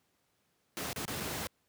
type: noise with dropouts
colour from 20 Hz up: pink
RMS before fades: -37 dBFS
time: 0.77-1.47 s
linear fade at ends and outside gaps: 0 ms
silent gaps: 0.93-0.961 / 1.052-1.079 / 1.201-1.205 s
effects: pink hiss -75 dBFS RMS until 1.68 s + high-pass 100 Hz 12 dB/octave